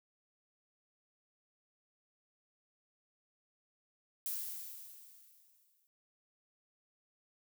violet noise with exponential decay, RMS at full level -37 dBFS, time 4.26-5.87 s, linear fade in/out 0 ms, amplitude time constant 350 ms, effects none

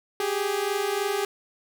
sawtooth tone pair together, 390 / 413.2 Hz, G4 / G#4, -9 / -9 cents, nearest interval minor second, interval 100 cents, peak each -24 / -23 dBFS, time 0.2-1.25 s, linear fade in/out 2 ms, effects none

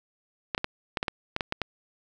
clicks, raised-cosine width 0.3 ms, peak -11 dBFS, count 10, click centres 0.548 / 0.579 / 0.644 / 0.972 / 1.029 / 1.082 / 1.364 / 1.408 / 1.524 / 1.617 s, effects none

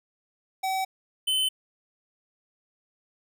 square tone pair in turn, 762 / 3048 Hz, G5 / G7, -49 / -49 cents, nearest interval 2 octaves, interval 2400 cents, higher second, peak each -26 / -23 dBFS, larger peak second, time 0.63-0.85 / 1.27-1.49 s, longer neither, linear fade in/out 10 ms, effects none

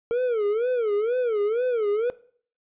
triangle tone with vibrato, 454.8 Hz, A#4, 43 cents flat, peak -19 dBFS, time 0.11-2.1 s, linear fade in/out 0 ms, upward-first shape sine, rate 2.1 Hz, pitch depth 190 cents each way, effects noise-tail reverb RT60 0.5 s tail -19 dB re dry + resampled to 8000 Hz

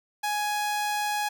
sawtooth tone, 834 Hz, G#5, 7 cents sharp, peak -22 dBFS, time 0.23-1.29 s, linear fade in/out 10 ms, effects none

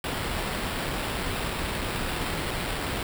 pink noise with sample-and-hold, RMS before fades -30 dBFS, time 0.04-3.03 s, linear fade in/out 2 ms, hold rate 6300 Hz, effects none

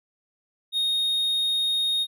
triangle tone, 3716 Hz, A#7, 6 cents flat, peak -20 dBFS, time 0.72-2.07 s, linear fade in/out 50 ms, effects none

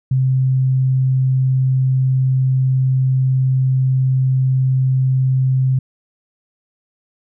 sine tone, 130.81 Hz, C3, in tune, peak -12 dBFS, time 0.11-5.79 s, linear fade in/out 5 ms, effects none

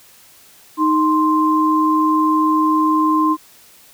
sine tone pair together, 311.1 / 1046.5 Hz, D#4 / C6, 0 / 0 cents, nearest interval octave + major sixth, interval 2100 cents, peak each -15 dBFS, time 0.77-3.37 s, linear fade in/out 50 ms, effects white hiss -47 dBFS RMS until 3.93 s

